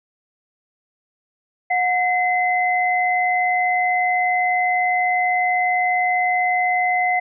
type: tone pair together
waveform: sine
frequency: 727.6 / 2048 Hz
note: F#5 / C7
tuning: -29 / -38 cents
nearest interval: octave + tritone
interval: 1791 cents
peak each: -18 / -20 dBFS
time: 1.7-7.2 s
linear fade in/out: 10 ms
effects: none